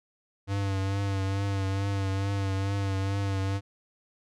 square tone with vibrato, 98 Hz, G2, in tune, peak -27 dBFS, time 0.47-3.61 s, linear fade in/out 50 ms, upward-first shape triangle, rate 2.3 Hz, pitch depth 39 cents each way, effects low-pass 7000 Hz 12 dB/octave

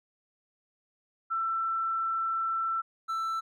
sine / triangle tone pair in turn, 1337 / 1329.5 Hz, E6 / E6, +24 / +14 cents, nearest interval unison, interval 10 cents, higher first, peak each -27 dBFS, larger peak neither, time 1.3-2.82 / 3.08-3.41 s, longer first, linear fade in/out 20 ms, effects none

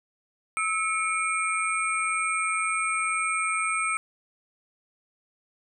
sine tone cluster, 1299 / 2201 / 2380 / 8500 Hz, E6 / C#7 / D7 / C9, -26 / -13 / +22 / +26 cents, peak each -27 / -31 / -30 / -33 dBFS, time 0.57-3.97 s, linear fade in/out 0 ms, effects none

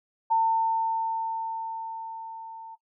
sine tone with level ramp, 900 Hz, A5, 39 cents sharp, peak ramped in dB -18 to -39 dBFS, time 0.3-2.76 s, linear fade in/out 20 ms, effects noise-tail reverb RT60 0.1 s tail -17 dB re dry

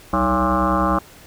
sine tone with frequency modulation, 687 Hz, F5, 29 cents flat, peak -15 dBFS, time 0.13-0.99 s, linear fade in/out 5 ms, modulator 124 Hz, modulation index 4.9, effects pink hiss -45 dBFS RMS until 1.26 s

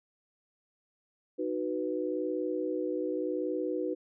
sine chord, B major, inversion first, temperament equal with one note detuned, 309.2 / 370 / 493.9 Hz, D#4 / F#4 / B4, -11 / 0 / 0 cents, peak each -34 dBFS, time 1.38-3.95 s, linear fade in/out 20 ms, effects none

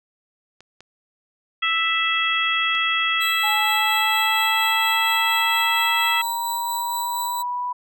clicks, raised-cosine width 0.2 ms, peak -28 / -26 / -23 dBFS, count 3, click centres 0.606 / 0.806 / 2.751 s
harmonic tone, 659.3 Hz, E5, in tune, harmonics 2 / 3 / 4 / 5, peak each -24 / -24 / -24 / -24 dBFS, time 1.62-6.22 s, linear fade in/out 10 ms
15% pulse tone with tremolo, 3951 Hz, B7, in tune, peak -21 dBFS, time 3.2-7.43 s, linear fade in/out 20 ms, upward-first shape sine, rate 4.3 Hz, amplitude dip 35%
sine linear sweep, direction up, 847 to 987.8 Hz, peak -23 dBFS, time 3.43-7.73 s, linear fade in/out 10 ms
effects none

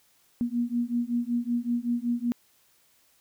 sine beating tone pair, 236.5 / 241.8 Hz, A#3 / B3, +25 / -36 cents, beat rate 5.3 Hz, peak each -28 dBFS, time 0.41-2.32 s, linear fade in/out 0 ms, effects white hiss -64 dBFS RMS until 3.2 s

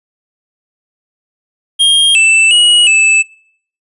square tone with pitch steps, 3228 / 2652 / 2905 / 2625 Hz, G#7 / E7 / F#7 / E7, -50 / +10 / -32 / -8 cents, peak -6 dBFS, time 1.79-3.23 s, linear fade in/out 20 ms, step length 360 ms, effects noise-tail reverb RT60 0.6 s tail -23 dB re dry + resampled to 24000 Hz

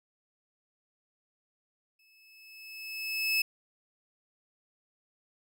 30% pulse tone with exponential growth, 2600 Hz, E7, 24 cents flat, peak -21 dBFS, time 1.99-3.42 s, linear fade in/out 5 ms, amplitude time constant 310 ms, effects none

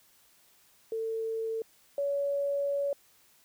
sine tone pair in turn, 448 / 564.4 Hz, A4 / C#5, +31 / +31 cents, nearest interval major third, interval 400 cents, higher second, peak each -30 / -27 dBFS, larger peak second, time 0.92-1.62 / 1.98-2.93 s, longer second, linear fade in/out 2 ms, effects white hiss -63 dBFS RMS until 3.44 s

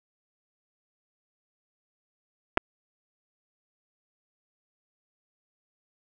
clicks, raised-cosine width 0.5 ms, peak -6 dBFS, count 2, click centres 2.573 / 2.576 s, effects none

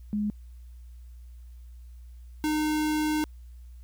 sine / square tone pair in turn, 208.8 / 305.8 Hz, G#3 / D#4, +10 / -30 cents, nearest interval perfect fifth, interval 660 cents, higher second, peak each -25 dBFS, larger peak neither, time 0.13-0.3 / 2.44-3.24 s, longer second, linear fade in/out 0 ms, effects added 60 Hz sine -43 dBFS peak until 3.83 s + white hiss -69 dBFS RMS until 3.83 s

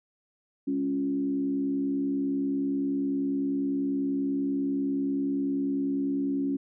sine tone with frequency modulation, 276.8 Hz, C#4, 2 cents flat, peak -25 dBFS, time 0.67-6.57 s, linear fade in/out 10 ms, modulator 70.2 Hz, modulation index 0.61, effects none

